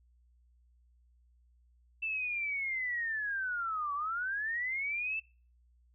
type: linear two-way sweep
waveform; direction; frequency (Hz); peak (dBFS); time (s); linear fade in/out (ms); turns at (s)
sine; down then up; 2668 to 1126 to 2668; -32; 2.02-5.2; 10; 3.94
effects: noise-tail reverb RT60 0.4 s tail -24 dB re dry + added 60 Hz sine -63 dBFS peak until 5.94 s